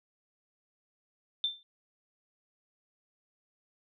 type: tone with exponential decay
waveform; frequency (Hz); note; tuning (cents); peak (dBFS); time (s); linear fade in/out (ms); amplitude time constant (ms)
sine; 3563; A7; +21; -24; 1.44-1.63; 1; 41
effects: none